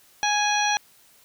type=harmonic tone; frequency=830.6 Hz; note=G#5; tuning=in tune; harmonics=1 / 2 / 3 / 4 / 5 / 7; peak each=-23 / -27 / -28 / -31 / -31 / -29 dBFS; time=0.23-0.77 s; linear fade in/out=0 ms; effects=white hiss -56 dBFS RMS until 1.24 s